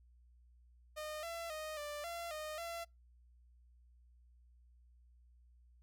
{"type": "tone with pitch steps", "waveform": "sawtooth", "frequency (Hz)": [612, 673, 620, 590, 682, 615, 677], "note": ["D#5", "E5", "D#5", "D5", "F5", "D#5", "E5"], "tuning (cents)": [-29, 36, -6, 8, -41, -20, 46], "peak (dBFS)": -38, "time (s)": [0.96, 2.85], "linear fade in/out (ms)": 20, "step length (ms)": 270, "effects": ["noise-tail reverb RT60 0.2 s tail -26 dB re dry", "added 60 Hz sine -62 dBFS peak until 5.82 s"]}